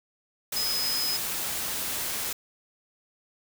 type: tone in noise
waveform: sine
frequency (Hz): 5070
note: D#8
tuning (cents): +32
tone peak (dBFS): -27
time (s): 0.56-1.17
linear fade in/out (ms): 5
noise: white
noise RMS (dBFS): -31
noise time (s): 0.52-2.33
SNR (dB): +1
effects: none